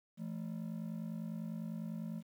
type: ring-modulated tone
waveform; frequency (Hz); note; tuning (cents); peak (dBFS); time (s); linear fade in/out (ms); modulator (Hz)
triangle; 194; G3; -18; -34; 0.17-2.23; 50; 25
effects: 11-bit